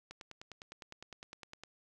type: click train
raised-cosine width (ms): 0.2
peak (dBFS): -30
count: 16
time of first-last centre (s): 0.11-1.636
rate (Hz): 9.83
effects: none